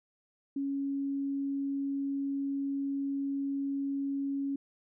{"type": "tone", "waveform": "sine", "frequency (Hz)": 277.2, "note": "C#4", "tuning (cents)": 0, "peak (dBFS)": -30, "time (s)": [0.56, 4.56], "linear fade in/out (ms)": 5, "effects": []}